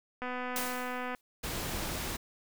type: click train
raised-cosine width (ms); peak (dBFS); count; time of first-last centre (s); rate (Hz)
0.5; -23; 233; 0.22-1.148; 250
type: noise with exponential decay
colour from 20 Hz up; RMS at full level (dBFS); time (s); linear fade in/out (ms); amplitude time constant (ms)
white; -33; 0.56-1.21; 1; 140
type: noise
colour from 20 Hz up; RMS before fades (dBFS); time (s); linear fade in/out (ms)
pink; -36; 1.43-2.17; 10
effects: none